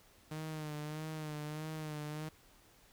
sawtooth tone with vibrato, 153.4 Hz, D#3, 24 cents flat, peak -36 dBFS, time 0.31-2.29 s, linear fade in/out 5 ms, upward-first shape sine, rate 1.6 Hz, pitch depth 44 cents each way, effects pink hiss -64 dBFS RMS until 2.92 s

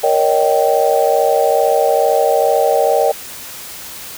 sine chord, Eb dominant seventh, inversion second, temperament just, 466.7 / 560 / 622.3 / 777.8 Hz, Bb4 / Db5 / Eb5 / G5, +2 / +18 / 0 / -14 cents, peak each -16 dBFS, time 0.03-3.12 s, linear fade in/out 10 ms, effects white hiss -31 dBFS RMS until 4.17 s

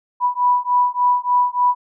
sine beating tone pair, 983 / 986.4 Hz, B5 / B5, -8 / -2 cents, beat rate 3.4 Hz, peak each -17 dBFS, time 0.2-1.75 s, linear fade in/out 50 ms, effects none

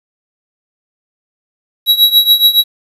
square tone with tremolo, 3877 Hz, B7, 33 cents flat, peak -3 dBFS, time 1.86-2.64 s, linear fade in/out 50 ms, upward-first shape triangle, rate 7.1 Hz, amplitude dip 90%, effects resampled to 32000 Hz + 7-bit

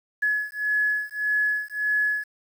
sine beating tone pair, 1697 / 1698.7 Hz, G#6 / G#6, +37 / +39 cents, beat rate 1.7 Hz, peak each -25 dBFS, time 0.22-2.24 s, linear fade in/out 10 ms, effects 8-bit

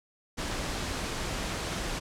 pink noise, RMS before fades -33 dBFS, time 0.37-2 s, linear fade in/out 20 ms, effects low-pass 8000 Hz 12 dB/octave

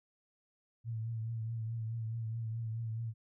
sine tone with vibrato, 113.2 Hz, A2, 50 cents sharp, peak -35 dBFS, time 0.84-3.14 s, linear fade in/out 50 ms, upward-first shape triangle, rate 4.7 Hz, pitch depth 52 cents each way, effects none

